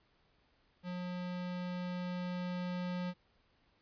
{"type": "tone with level ramp", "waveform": "square", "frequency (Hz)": 179.4, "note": "F3", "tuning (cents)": 47, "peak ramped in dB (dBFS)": [-39, -36], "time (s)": [0.83, 3.14], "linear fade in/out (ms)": 50, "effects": ["pink hiss -72 dBFS RMS until 3.81 s", "resampled to 11025 Hz"]}